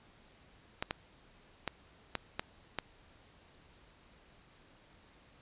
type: clicks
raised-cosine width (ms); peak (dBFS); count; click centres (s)
0.3; -17; 6; 0.825 / 0.909 / 1.677 / 2.153 / 2.395 / 2.787
effects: pink hiss -62 dBFS RMS until 5.41 s + resampled to 8000 Hz